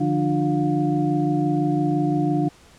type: tone cluster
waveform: sine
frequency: 149 / 174.9 / 297.8 / 355.2 / 710 Hz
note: D3 / F3 / D4 / F4 / F5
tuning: +25 / +3 / +24 / +29 / +28 cents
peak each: -24 / -28 / -21 / -28 / -28 dBFS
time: 0-2.49 s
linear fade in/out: 10 ms
effects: pink hiss -51 dBFS RMS until 2.78 s + low-pass 9000 Hz 12 dB/octave